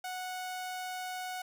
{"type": "tone", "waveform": "sawtooth", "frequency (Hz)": 737, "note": "F#5", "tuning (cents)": -7, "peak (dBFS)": -33, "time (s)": [0.04, 1.42], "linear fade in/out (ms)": 5, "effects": []}